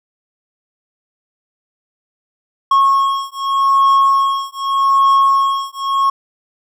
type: beating tone pair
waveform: triangle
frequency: 1093 / 1093.83 Hz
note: C#6 / C#6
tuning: -25 / -23 cents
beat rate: 0.83 Hz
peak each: -12 dBFS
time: 2.71-6.1 s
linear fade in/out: 5 ms
effects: none